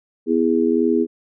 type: chord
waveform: sine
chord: E major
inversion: second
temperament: just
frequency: 247.2 / 329.6 / 412 Hz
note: B3 / E4 / G#4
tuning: +2 / 0 / -14 cents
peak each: -19 dBFS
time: 0.26-1.07 s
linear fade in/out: 50 ms
effects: none